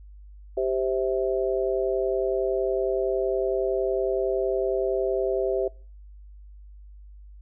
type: harmonic tone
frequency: 130.81 Hz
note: C3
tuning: in tune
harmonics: 3 / 4 / 5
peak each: -25 / -28 / -28 dBFS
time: 0.57-5.68 s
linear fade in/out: 5 ms
effects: noise-tail reverb RT60 0.4 s tail -24 dB re dry + added 50 Hz sine -43 dBFS peak until 7.41 s